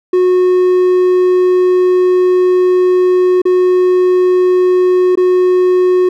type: tone with dropouts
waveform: triangle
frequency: 364.9 Hz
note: F#4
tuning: 24 cents flat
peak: -5 dBFS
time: 0.13-6.09 s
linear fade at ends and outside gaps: 5 ms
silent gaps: 3.418-3.453 / 5.155-5.173 s
effects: none